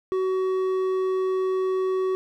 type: tone with hard clipping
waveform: sine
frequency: 375.7 Hz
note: F#4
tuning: 26 cents sharp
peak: -23 dBFS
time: 0.12-2.15 s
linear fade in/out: 0 ms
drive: 6 dB
effects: none